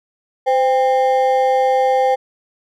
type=ring-modulated tone; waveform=triangle; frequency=656 Hz; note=E5; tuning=9 cents flat; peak=-7 dBFS; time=0.46-2.16 s; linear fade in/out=20 ms; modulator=140 Hz; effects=none